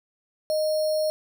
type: tone with sample-and-hold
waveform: sine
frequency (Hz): 619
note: D#5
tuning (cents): -9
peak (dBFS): -21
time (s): 0.5-1.1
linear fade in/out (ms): 0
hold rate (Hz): 4900
effects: none